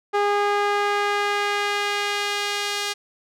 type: tone with band-pass filter sweep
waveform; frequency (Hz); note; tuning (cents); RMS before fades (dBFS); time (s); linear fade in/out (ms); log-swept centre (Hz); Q
sawtooth; 408.9; G#4; -27; -23; 0.13-2.94; 20; 880 to 4300; 0.8
effects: none